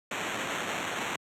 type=noise with sample-and-hold; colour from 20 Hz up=blue; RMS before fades=-33 dBFS; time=0.11-1.16 s; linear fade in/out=5 ms; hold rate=4900 Hz; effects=high-pass 150 Hz 12 dB/octave + low-pass 9000 Hz 12 dB/octave